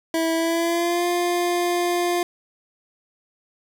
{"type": "tone with pitch glide", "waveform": "25% pulse", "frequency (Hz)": [327.1, 350.6], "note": ["E4", "F4"], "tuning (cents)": [-13, 7], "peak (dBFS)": -16, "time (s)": [0.14, 2.23], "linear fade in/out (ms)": 2, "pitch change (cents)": 120, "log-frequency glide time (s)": [0.34, 1.06], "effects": ["7-bit"]}